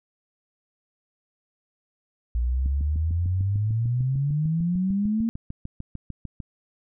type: exponential sweep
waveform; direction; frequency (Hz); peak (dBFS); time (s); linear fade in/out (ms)
sine; up; 57.8 to 231.3; -21; 2.35-5.29; 0
type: click train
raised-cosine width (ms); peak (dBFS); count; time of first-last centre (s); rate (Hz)
5; -22; 26; 2.66-6.403; 6.68
effects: none